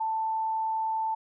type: tone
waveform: sine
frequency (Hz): 885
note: A5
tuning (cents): +10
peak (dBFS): -26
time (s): 0-1.15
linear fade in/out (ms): 10
effects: none